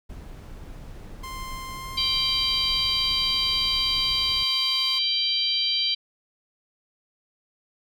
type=noise; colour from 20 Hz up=brown; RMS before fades=-39 dBFS; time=0.09-4.44 s; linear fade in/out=10 ms
type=tone with pitch glide; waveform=sawtooth; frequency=1048 to 1055.9 Hz; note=C6 to C6; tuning=+2 to +15 cents; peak=-31 dBFS; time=1.23-4.99 s; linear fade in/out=10 ms; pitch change=+13 cents; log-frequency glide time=1.66-2.01 s
type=harmonic tone; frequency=784 Hz; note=G5; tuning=in tune; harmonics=3 / 4 / 5 / 6; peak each=-35 / -25 / -27 / -26 dBFS; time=1.97-5.95 s; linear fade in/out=10 ms
effects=none